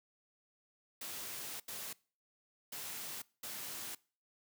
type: noise bursts at uneven times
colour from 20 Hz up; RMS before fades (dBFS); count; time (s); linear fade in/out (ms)
white; -44; 4; 1.01-1.6 / 1.68-1.93 / 2.72-3.22 / 3.43-3.95; 5
effects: noise-tail reverb RT60 0.4 s tail -23 dB re dry + high-pass 100 Hz 12 dB/octave